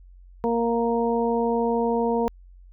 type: harmonic tone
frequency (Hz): 233.1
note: A#3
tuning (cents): 0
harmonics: 1 / 2 / 3 / 4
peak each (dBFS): -25 / -23 / -30 / -28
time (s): 0.44-2.28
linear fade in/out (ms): 0
effects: added 45 Hz sine -45 dBFS peak until 2.72 s